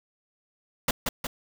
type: noise with echo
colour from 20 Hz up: pink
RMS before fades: -23 dBFS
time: 0.88-0.91 s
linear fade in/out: 5 ms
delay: 180 ms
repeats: 2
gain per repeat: -4 dB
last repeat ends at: 1.27 s
effects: none